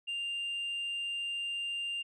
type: tone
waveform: sine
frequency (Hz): 2794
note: F7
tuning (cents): 0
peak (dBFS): -31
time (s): 0.07-2.03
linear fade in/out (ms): 20
effects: tanh soft clip ceiling -32 dBFS